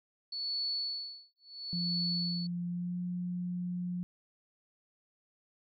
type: tone with tremolo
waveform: sine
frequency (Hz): 4432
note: C#8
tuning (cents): -1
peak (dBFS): -31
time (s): 0.32-2.47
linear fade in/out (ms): 5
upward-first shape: sine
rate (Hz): 0.73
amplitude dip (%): 100
type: tone with pitch glide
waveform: sine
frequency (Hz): 174.8 to 178.06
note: F3 to F3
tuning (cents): +2 to +34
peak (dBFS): -33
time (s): 1.73-4.03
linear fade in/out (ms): 0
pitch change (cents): +32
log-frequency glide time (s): 2.67-2.99
effects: none